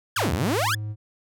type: exponential two-way sweep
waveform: sawtooth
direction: down then up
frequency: 1802 to 71.3 to 1802 Hz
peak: -18 dBFS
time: 0.16-0.75 s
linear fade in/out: 5 ms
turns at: 0.33 s
type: tone with pitch glide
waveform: triangle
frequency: 104.7 to 106.28 Hz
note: G#2 to G#2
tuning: +15 to +40 cents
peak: -26 dBFS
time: 0.16-0.96 s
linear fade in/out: 50 ms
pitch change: +25 cents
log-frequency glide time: 0.29-0.67 s
effects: none